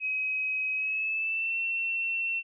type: tone with pitch glide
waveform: sine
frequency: 2538 to 2704 Hz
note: D#7 to E7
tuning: +34 to +43 cents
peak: -27 dBFS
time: 0-2.43 s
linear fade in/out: 50 ms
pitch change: +109 cents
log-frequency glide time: 0.75-1.58 s
effects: none